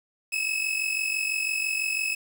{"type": "tone pair together", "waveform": "40% pulse", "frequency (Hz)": [2555, 2601], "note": ["D#7", "E7"], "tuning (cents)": [45, -24], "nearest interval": "unison", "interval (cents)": 31, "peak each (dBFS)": -27, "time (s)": [0.32, 2.15], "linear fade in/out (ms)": 10, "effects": ["8-bit"]}